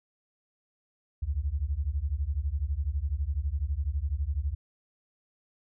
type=beating tone pair; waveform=sine; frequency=65.9 / 77.9 Hz; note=C2 / D#2; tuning=+13 / +3 cents; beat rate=12 Hz; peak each=-30 dBFS; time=1.22-4.55 s; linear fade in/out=10 ms; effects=none